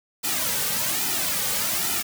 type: noise with flanger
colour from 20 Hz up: white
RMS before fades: -25 dBFS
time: 0.23-2.03 s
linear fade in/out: 20 ms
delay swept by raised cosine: 1.8 to 3 ms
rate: 1.2 Hz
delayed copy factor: -0.8
effects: none